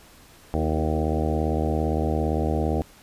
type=harmonic tone with a mistuned harmonic; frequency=77.6 Hz; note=D#2; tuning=4 cents flat; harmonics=1 / 2 / 3 / 4 / 5 / 6 / 7 / 8 / 9 / 10; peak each=-25 / -30 / -30 / -30 / -33 / -31 / -34 / -35 / -34 / -34 dBFS; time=0.54-2.82 s; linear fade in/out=0 ms; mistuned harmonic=4; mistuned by=+31 cents; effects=pink hiss -51 dBFS RMS until 3.02 s + resampled to 32000 Hz